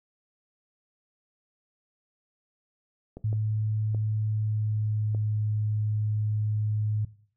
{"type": "clicks", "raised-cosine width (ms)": 2, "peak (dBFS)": -26, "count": 4, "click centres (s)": [3.17, 3.329, 3.947, 5.148]}
{"type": "tone with pitch glide", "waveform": "sine", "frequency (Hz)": [107.8, 106.56], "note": ["A2", "G#2"], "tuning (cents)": [-35, 45], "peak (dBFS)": -24, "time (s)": [3.24, 7.05], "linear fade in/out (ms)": 5, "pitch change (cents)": -20, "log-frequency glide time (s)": [4.1, 5.43]}
{"effects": ["noise-tail reverb RT60 0.5 s tail -18 dB re dry"]}